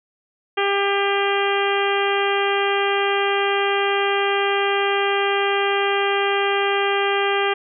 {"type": "harmonic tone", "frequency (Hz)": 398.9, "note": "G4", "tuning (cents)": 30, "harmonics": [1, 2, 3, 4, 5, 6, 7, 8], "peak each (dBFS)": [-21, -24, -26, -27, -28, -29, -29, -30], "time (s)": [0.57, 7.54], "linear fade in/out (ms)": 10, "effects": []}